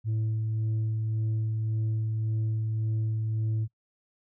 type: tone with tremolo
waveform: sine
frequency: 110 Hz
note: A2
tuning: in tune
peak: -22 dBFS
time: 0.04-3.68 s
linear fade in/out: 50 ms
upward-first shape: sine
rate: 1.8 Hz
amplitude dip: 30%
effects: noise-tail reverb RT60 0.1 s tail -25 dB re dry + tanh soft clip ceiling -24 dBFS